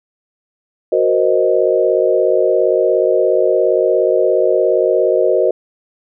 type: chord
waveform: sine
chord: C half-diminished seventh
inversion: second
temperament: equal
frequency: 370 / 466.2 / 523.3 / 622.3 Hz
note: Gb4 / Bb4 / C5 / Eb5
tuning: 0 / 0 / 0 / 0 cents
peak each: -16 dBFS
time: 0.92-5.51 s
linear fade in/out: 5 ms
effects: none